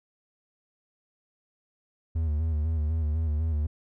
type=tone with vibrato; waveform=triangle; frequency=77.9 Hz; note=D#2; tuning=3 cents sharp; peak=-22 dBFS; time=2.15-3.67 s; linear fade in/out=10 ms; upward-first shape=square; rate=4 Hz; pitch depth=62 cents each way; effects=none